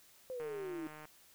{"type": "exponential sweep", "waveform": "sine", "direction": "down", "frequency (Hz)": [523.3, 310.3], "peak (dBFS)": -39, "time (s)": [0.3, 0.87], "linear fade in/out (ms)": 0}
{"type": "click train", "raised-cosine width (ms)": 0.5, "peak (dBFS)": -36, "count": 101, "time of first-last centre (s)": [0.4, 1.054], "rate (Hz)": 153}
{"effects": ["white hiss -63 dBFS RMS until 1.34 s"]}